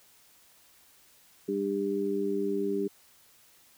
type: harmonic tone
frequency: 99.5 Hz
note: G2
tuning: 26 cents sharp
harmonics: 2 / 3 / 4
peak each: -34 / -33 / -29 dBFS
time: 1.48-2.88 s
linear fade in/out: 10 ms
effects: white hiss -60 dBFS RMS until 3.77 s